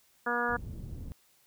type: harmonic tone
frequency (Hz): 240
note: B3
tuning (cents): -49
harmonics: 1 / 2 / 3 / 4 / 5 / 6 / 7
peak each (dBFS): -38 / -35 / -37 / -36 / -35 / -33 / -35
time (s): 0.26-0.57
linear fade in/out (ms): 10
type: low-pass noise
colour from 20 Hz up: pink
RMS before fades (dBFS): -41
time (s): 0.49-1.12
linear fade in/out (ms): 0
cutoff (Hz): 190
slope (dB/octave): 12
effects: white hiss -66 dBFS RMS until 1.46 s